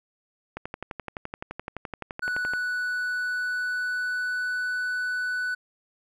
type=click train; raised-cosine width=0.5 ms; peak=-18 dBFS; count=24; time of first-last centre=0.57-2.536 s; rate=11.7 Hz
type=tone with pitch glide; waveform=triangle; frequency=1480 to 1490.3 Hz; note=F#6 to F#6; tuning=0 to +12 cents; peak=-24 dBFS; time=2.22-5.55 s; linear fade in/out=10 ms; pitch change=+12 cents; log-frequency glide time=2.5-4.72 s
effects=none